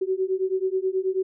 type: beating tone pair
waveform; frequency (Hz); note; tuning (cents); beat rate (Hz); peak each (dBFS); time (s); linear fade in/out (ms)
sine; 373 / 382.3; F#4 / G4; +14 / -43; 9.3; -25; 0.01-1.23; 10
effects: none